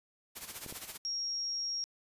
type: noise with tremolo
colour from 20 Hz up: white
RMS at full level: -41 dBFS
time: 0.35-0.98 s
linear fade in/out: 20 ms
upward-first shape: sine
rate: 15 Hz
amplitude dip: 70%
type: clicks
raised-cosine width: 2 ms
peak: -32 dBFS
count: 2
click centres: 0.663 / 0.725 s
type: tone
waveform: sine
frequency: 5588 Hz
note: F8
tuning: in tune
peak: -33 dBFS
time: 1.05-1.84 s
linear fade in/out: 0 ms
effects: resampled to 32000 Hz